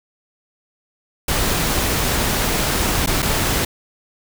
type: noise with dropouts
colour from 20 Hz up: pink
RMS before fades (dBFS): -19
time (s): 1.28-3.65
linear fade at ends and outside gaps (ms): 5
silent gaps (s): 3.062-3.072 / 3.222-3.226
effects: none